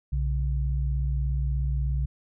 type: tone pair together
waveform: sine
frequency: 61.6 / 138.29 Hz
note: B1 / C#3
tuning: -4 / -4 cents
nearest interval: octave + major second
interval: 1400 cents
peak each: -24 / -30 dBFS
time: 0.12-2.06 s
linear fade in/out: 10 ms
effects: none